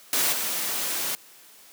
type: noise with level steps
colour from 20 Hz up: white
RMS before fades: -23 / -28 dBFS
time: 0.13-1.15 s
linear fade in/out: 0 ms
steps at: 0.32 s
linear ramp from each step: 10 ms
effects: white hiss -51 dBFS RMS until 1.72 s + high-pass 200 Hz 12 dB/octave